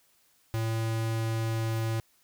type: tone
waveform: square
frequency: 112.6 Hz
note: A2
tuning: 40 cents sharp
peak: -28 dBFS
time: 0.54-2 s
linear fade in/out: 0 ms
effects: white hiss -66 dBFS RMS until 2.23 s